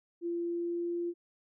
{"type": "tone with pitch glide", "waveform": "sine", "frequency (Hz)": [342.7, 345.3], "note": ["F4", "F4"], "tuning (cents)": [-33, -20], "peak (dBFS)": -31, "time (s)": [0.21, 1.14], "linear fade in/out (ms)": 50, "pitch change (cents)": 13, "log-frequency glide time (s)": [0.42, 0.99], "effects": []}